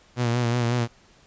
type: tone with vibrato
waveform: sawtooth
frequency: 120 Hz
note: B2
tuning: 49 cents flat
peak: -17 dBFS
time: 0.16-0.88 s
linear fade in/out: 50 ms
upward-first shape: sine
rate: 5.5 Hz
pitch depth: 49 cents each way
effects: pink hiss -56 dBFS RMS until 1.26 s + resampled to 16000 Hz